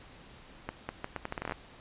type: accelerating click train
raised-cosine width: 0.5 ms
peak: -19 dBFS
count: 13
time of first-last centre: 0.69-1.522 s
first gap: 200 ms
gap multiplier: 0.77
effects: pink hiss -53 dBFS RMS until 1.8 s + resampled to 8000 Hz